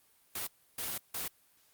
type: noise bursts at uneven times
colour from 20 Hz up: white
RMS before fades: -37 dBFS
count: 3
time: 0.35-0.47 / 0.78-0.98 / 1.14-1.28 s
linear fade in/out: 5 ms
effects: white hiss -67 dBFS RMS until 1.73 s + Opus 32 kbps